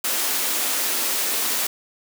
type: high-pass noise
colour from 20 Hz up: white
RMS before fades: -23 dBFS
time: 0.04-1.67 s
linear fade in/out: 5 ms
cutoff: 230 Hz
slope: 24 dB/octave
effects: none